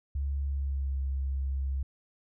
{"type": "tone with pitch glide", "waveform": "sine", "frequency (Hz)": [69.7, 67.48], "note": ["C#2", "C#2"], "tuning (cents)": [10, -46], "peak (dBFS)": -28, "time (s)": [0.15, 1.83], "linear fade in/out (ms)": 5, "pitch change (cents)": -56, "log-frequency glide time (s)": [0.47, 0.97], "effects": []}